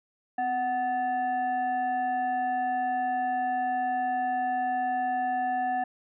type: tone with frequency modulation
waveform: sine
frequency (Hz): 744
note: F#5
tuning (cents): +9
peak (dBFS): -25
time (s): 0.38-5.84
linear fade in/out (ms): 5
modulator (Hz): 999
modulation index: 0.51
effects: none